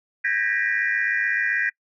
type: tone cluster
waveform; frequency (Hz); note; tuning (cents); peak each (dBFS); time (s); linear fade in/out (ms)
sine; 1565 / 1641 / 1848 / 1955 / 2400; G6 / G#6 / A#6 / B6 / D7; -3 / -21 / -16 / -18 / +37; -29 / -25 / -26 / -25 / -31; 0.24-1.7; 10
effects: noise-tail reverb RT60 0.1 s tail -24 dB re dry + tanh soft clip ceiling -9 dBFS